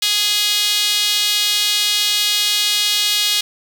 sawtooth tone with high-pass filter, 415.3 Hz, G#4, in tune, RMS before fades -17 dBFS, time 0.02-3.41 s, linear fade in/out 5 ms, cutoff 3500 Hz, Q 2.7, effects none

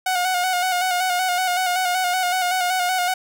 sawtooth tone with vibrato, 730 Hz, F#5, 24 cents flat, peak -15 dBFS, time 0.06-3.14 s, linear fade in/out 5 ms, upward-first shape square, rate 5.3 Hz, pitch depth 36 cents each way, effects none

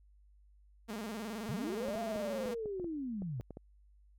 sawtooth tone with vibrato, 216.9 Hz, A3, 25 cents flat, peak -35 dBFS, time 0.88-2.55 s, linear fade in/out 20 ms, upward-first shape square, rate 19 Hz, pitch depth 99 cents each way
sine linear two-way sweep, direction up then down, 110 to 698.5 to 110 Hz, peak -36 dBFS, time 1.49-3.41 s, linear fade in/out 0 ms, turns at 2 s
clicks, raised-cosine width 2 ms, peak -32 dBFS, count 11, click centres 1.885 / 1.955 / 2.16 / 2.459 / 2.658 / 2.798 / 2.844 / 3.221 / 3.399 / 3.507 / 3.571 s
effects added 50 Hz sine -60 dBFS peak until 4.18 s

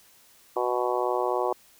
harmonic tone, 123.47 Hz, B2, in tune, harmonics 3 / 4 / 5 / 6 / 7 / 8 / 9, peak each -29 / -30 / -31 / -32 / -32 / -33 / -34 dBFS, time 0.56-1.53 s, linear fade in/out 5 ms, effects white hiss -57 dBFS RMS until 1.79 s

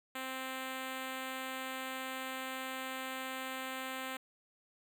5% pulse tone with notch filter, 261.6 Hz, C4, in tune, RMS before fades -41 dBFS, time 0.15-4.17 s, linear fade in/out 5 ms, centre 5600 Hz, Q 1.5, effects none

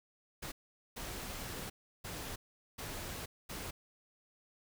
pink noise bursts at uneven times, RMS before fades -43 dBFS, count 5, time 0.42-0.52 / 0.96-1.7 / 2.04-2.36 / 2.78-3.26 / 3.49-3.71 s, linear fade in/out 10 ms, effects none

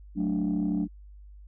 sine chord, D major, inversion first, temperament equal with one note detuned, 185 / 218.5 / 293.7 Hz, F#3 / A3 / D4, 0 / -12 / 0 cents, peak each -27 / -29 / -27 dBFS, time 0.15-0.88 s, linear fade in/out 50 ms, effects tanh soft clip ceiling -20 dBFS + added 50 Hz sine -45 dBFS peak until 1.47 s

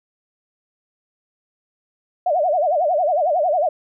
sine tone with vibrato, 656 Hz, E5, 9 cents flat, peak -15 dBFS, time 2.26-3.69 s, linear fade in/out 5 ms, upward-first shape sine, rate 11 Hz, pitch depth 220 cents each way, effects none

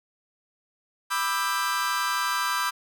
40% pulse chord, E minor seventh, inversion second, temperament just, 988.9 / 1186.7 / 1318.5 / 1582.2 Hz, B5 / D6 / E6 / G6, +2 / +18 / 0 / +16 cents, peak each -29 / -29 / -30 / -29 dBFS, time 1.1-2.71 s, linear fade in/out 20 ms, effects none

